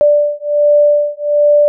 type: beating tone pair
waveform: sine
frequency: 587.3 / 588.6 Hz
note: D5 / D5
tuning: 0 / +4 cents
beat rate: 1.3 Hz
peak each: -11 dBFS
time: 0.01-1.68 s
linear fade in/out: 0 ms
effects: none